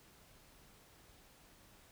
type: silence
effects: pink hiss -63 dBFS RMS until 1.91 s